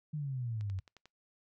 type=exponential sweep; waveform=sine; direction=down; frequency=155.56 to 91.7 Hz; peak=-34 dBFS; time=0.13-0.8 s; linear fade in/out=10 ms
type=click train; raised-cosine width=0.2 ms; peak=-37 dBFS; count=6; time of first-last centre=0.61-1.056 s; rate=11.2 Hz
effects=noise-tail reverb RT60 0.2 s tail -26 dB re dry